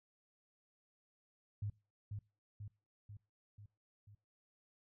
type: tone with echo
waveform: sine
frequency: 103.2 Hz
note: G#2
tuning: 10 cents flat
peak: -37 dBFS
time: 1.62-1.7 s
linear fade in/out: 5 ms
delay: 490 ms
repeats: 5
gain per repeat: -4 dB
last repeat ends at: 4.15 s
effects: noise-tail reverb RT60 0.3 s tail -23 dB re dry